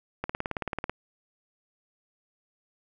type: click train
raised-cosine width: 0.5 ms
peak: -15 dBFS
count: 13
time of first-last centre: 0.24-0.896 s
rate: 18.3 Hz
effects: none